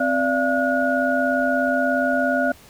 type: tone cluster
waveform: sine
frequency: 261.2 / 585 / 682 / 1450 Hz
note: C4 / D5 / F5 / F#6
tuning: -3 / -7 / -41 / -35 cents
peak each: -23 dBFS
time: 0-2.52 s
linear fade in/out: 5 ms
effects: pink hiss -48 dBFS RMS until 2.69 s